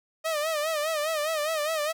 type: tone with vibrato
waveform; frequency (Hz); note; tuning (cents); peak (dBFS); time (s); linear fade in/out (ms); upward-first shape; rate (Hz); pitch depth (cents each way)
sawtooth; 619; D#5; -9; -22; 0.24-1.93; 20; sine; 4.9; 94
effects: none